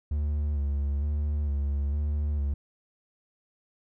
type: tone with vibrato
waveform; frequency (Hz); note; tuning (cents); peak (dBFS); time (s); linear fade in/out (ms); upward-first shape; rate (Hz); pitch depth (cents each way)
triangle; 72.3; D2; -27; -23; 0.11-2.54; 5; square; 1.1; 37
effects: none